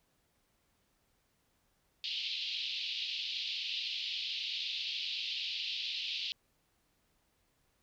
pink band-pass noise, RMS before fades -38 dBFS, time 2.04-6.32 s, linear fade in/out 0 ms, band 2700 to 4500 Hz, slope 48 dB/octave, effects pink hiss -75 dBFS RMS until 7.82 s

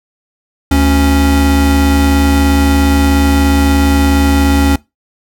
square tone pair together, 73.42 / 277.2 Hz, D2 / C#4, 0 / 0 cents, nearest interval octave + major seventh, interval 2300 cents, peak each -11 dBFS, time 0.71-4.76 s, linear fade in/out 5 ms, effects noise-tail reverb RT60 0.2 s tail -21 dB re dry

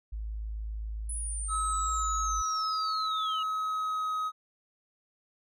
sine tone, 53.7 Hz, A1, 41 cents flat, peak -33 dBFS, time 0.12-2.42 s, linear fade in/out 10 ms
sine linear sweep, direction down, 10030 to 2826 Hz, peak -35 dBFS, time 1.09-3.43 s, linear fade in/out 5 ms
triangle tone with pitch glide, 1284 to 1265.6 Hz, E6 to D#6, -46 to +29 cents, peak -27 dBFS, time 1.48-4.32 s, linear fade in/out 50 ms, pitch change -25 cents, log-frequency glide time 3.24-4.14 s
effects none

